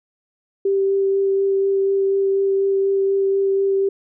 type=tone with vibrato; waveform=sine; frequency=391.2 Hz; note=G4; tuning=4 cents flat; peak=-15 dBFS; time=0.65-3.89 s; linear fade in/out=5 ms; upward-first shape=sine; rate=4.1 Hz; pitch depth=9 cents each way; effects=none